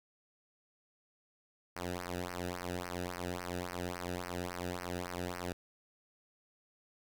sawtooth tone with flanger, 89 Hz, F2, 33 cents sharp, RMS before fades -40 dBFS, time 1.76-5.53 s, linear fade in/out 5 ms, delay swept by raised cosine 0.27 to 0.95 ms, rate 3.6 Hz, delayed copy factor -1, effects none

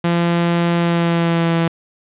sawtooth tone with pitch glide, 171.1 to 166.52 Hz, F3 to E3, -35 to +18 cents, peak -10 dBFS, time 0.04-1.68 s, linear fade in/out 5 ms, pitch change -47 cents, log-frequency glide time 0.78-1.57 s, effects resampled to 8000 Hz + 7-bit

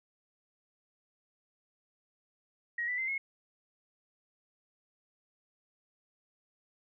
sine tone with pitch steps, 1892 / 1980.3 / 2073 / 2170 Hz, A#6 / B6 / C7 / C#7, +25 / +4 / -17 / -37 cents, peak -31 dBFS, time 2.78-3.18 s, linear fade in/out 5 ms, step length 100 ms, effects none

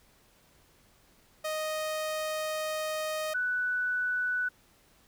sawtooth / sine tone pair in turn, 622.3 / 1486.9 Hz, D#5 / F#6, 0 / +8 cents, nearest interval octave + minor third, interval 1508 cents, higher second, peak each -27 / -27 dBFS, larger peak neither, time 1.44-3.34 / 3.34-4.49 s, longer first, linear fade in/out 10 ms, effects pink hiss -63 dBFS RMS until 5.07 s

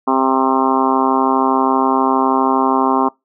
harmonic tone, 132.4 Hz, C3, 21 cents sharp, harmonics 2 / 3 / 4 / 5 / 6 / 7 / 8 / 9 / 10, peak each -17 / -21 / -29 / -24 / -19 / -20 / -18 / -24 / -29 dBFS, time 0.07-3.09 s, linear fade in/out 10 ms, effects noise-tail reverb RT60 0.2 s tail -25 dB re dry

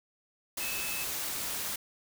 sine tone in noise, 2600 Hz, E7, 24 cents flat, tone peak -38 dBFS, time 0.6-1.04 s, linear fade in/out 5 ms, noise white, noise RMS -35 dBFS, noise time 0.57-1.76 s, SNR -6 dB, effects none

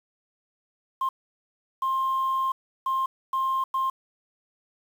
sine tone bursts at uneven times, 1059 Hz, C6, 21 cents sharp, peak -21 dBFS, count 5, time 1.01-1.09 / 1.82-2.52 / 2.86-3.06 / 3.33-3.64 / 3.74-3.9 s, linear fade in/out 5 ms, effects tanh soft clip ceiling -20 dBFS + 8-bit

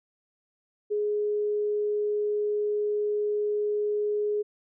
sine tone, 417.6 Hz, G#4, 10 cents sharp, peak -24 dBFS, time 0.9-4.43 s, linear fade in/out 20 ms, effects none

